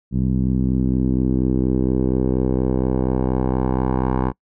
10% pulse tone with low-pass filter sweep, 64.2 Hz, C2, 32 cents flat, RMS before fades -19 dBFS, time 0.11-4.33 s, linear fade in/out 50 ms, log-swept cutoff 190 to 1000 Hz, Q 1.7, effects noise-tail reverb RT60 0.1 s tail -24 dB re dry

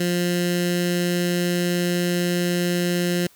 15% pulse tone with notch filter, 175.9 Hz, F3, 13 cents sharp, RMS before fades -22 dBFS, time 0-3.27 s, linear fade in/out 5 ms, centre 840 Hz, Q 0.62, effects white hiss -54 dBFS RMS until 3.35 s

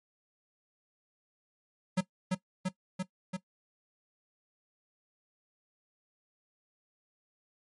square tone with echo, 185 Hz, F#3, in tune, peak -25 dBFS, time 1.97-2.01 s, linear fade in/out 10 ms, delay 340 ms, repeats 4, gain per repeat -2 dB, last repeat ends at 3.37 s, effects noise-tail reverb RT60 0.1 s tail -17 dB re dry + MP3 48 kbps

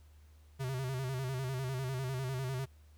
square tone with vibrato, 130.81 Hz, C3, in tune, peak -35 dBFS, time 0.59-2.66 s, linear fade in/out 20 ms, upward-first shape square, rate 10 Hz, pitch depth 61 cents each way, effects added 75 Hz sine -56 dBFS peak until 2.97 s + pink hiss -70 dBFS RMS until 2.97 s

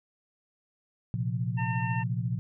sine chord, Bb suspended second, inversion none, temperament equal, 116.54 / 130.81 / 174.61 Hz, Bb2 / C3 / F3, 0 / 0 / 0 cents, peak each -30 / -32 / -34 dBFS, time 1.14-2.39 s, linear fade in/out 0 ms
harmonic tone, 905 Hz, A5, 48 cents sharp, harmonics 1 / 2 / 3, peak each -34 / -37 / -39 dBFS, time 1.57-2.04 s, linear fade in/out 20 ms
effects none

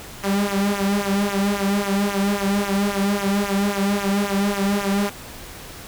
sawtooth tone with flanger, 200 Hz, G3, 35 cents sharp, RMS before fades -21 dBFS, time 0.23-5.1 s, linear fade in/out 10 ms, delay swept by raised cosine 0.21 to 3.21 ms, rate 3.7 Hz, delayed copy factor -0.95, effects pink hiss -38 dBFS RMS until 5.87 s

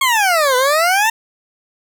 20% pulse exponential two-way sweep, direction down then up, 1108.7 to 493.9 to 920 Hz, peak -7 dBFS, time 0.01-1.1 s, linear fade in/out 5 ms, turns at 0.56 s, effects none

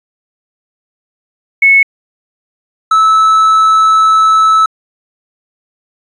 sine / triangle tone pair in turn, 2200 / 1305.1 Hz, C#7 / E6, -14 / -18 cents, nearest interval major sixth, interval 904 cents, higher first, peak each -3 dBFS, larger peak neither, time 1.62-1.83 / 2.91-4.66 s, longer second, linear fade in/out 5 ms, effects resampled to 22050 Hz + 7-bit

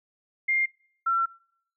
sine tone pair in turn, 2114 / 1353.5 Hz, C7 / E6, +17 / +45 cents, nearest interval minor sixth, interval 772 cents, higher first, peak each -21 dBFS, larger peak neither, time 0.48-0.66 / 1.06-1.26 s, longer second, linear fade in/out 10 ms, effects noise-tail reverb RT60 0.7 s tail -26 dB re dry

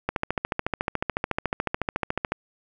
click train, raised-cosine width 0.5 ms, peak -9 dBFS, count 32, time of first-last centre 0.09-2.32 s, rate 13.9 Hz, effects none

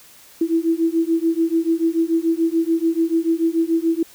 sine beating tone pair, 326.2 / 333.1 Hz, E4 / E4, -18 / +18 cents, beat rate 6.9 Hz, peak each -19 dBFS, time 0.41-4.03 s, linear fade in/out 5 ms, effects white hiss -47 dBFS RMS until 4.14 s

